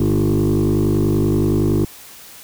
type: tone with frequency modulation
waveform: sine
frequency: 224.8 Hz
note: A3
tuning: 37 cents sharp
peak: -11 dBFS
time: 0-1.85 s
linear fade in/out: 5 ms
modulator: 50.6 Hz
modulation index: 3.2
effects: tanh soft clip ceiling -12 dBFS + white hiss -40 dBFS RMS until 2.43 s